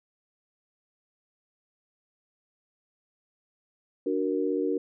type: chord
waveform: sine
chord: D augmented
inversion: none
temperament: equal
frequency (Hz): 293.7 / 370 / 466.2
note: D4 / F#4 / A#4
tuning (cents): 0 / 0 / 0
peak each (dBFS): -29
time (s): 4.06-4.78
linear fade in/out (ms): 5
effects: none